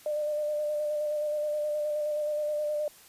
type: tone with vibrato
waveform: sine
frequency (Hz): 599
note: D5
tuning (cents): +34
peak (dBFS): -27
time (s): 0.06-2.88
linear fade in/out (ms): 2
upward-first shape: square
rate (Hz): 9.5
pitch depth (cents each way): 17
effects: white hiss -54 dBFS RMS until 3.08 s + resampled to 32000 Hz